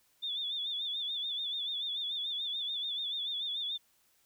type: tone with vibrato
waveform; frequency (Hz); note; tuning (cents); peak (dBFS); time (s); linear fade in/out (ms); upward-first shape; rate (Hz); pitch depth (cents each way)
sine; 3520; A7; 0; -33; 0.22-3.78; 20; sine; 6.9; 79
effects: white hiss -70 dBFS RMS until 4.25 s